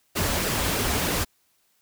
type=noise with flanger; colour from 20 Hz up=pink; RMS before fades=-25 dBFS; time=0.15-1.25 s; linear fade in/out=20 ms; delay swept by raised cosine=0.9 to 6.5 ms; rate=3.2 Hz; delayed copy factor=-0.55; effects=white hiss -67 dBFS RMS until 1.81 s